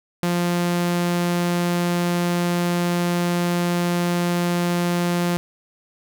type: tone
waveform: sawtooth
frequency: 174.61 Hz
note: F3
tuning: in tune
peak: -15 dBFS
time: 0.23-5.37 s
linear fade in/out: 0 ms
effects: none